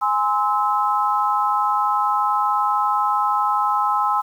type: chord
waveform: sine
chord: Ab augmented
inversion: none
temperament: just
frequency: 830.6 / 1038.3 / 1297.8 Hz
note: Ab5 / C6 / E6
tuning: 0 / -14 / -27 cents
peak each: -21 dBFS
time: 0.01-4.22 s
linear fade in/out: 20 ms
effects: 8-bit